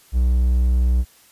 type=tone; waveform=triangle; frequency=61.74 Hz; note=B1; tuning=in tune; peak=-12 dBFS; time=0.12-1.05 s; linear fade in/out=50 ms; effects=white hiss -52 dBFS RMS until 1.31 s + resampled to 32000 Hz